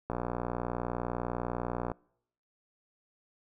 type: click train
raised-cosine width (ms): 1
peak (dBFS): -19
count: 110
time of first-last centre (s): 0.1-1.917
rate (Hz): 60
effects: noise-tail reverb RT60 0.7 s tail -26 dB re dry